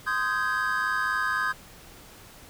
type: chord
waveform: triangle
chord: Ab major seventh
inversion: first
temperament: just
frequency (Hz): 1038.3 / 1245.9 / 1557.4 / 1661.2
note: C6 / Eb6 / G6 / Ab6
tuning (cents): -14 / +2 / -12 / 0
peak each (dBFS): -30 / -28 / -27 / -28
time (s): 0.06-1.53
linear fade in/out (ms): 20
effects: pink hiss -49 dBFS RMS until 2.49 s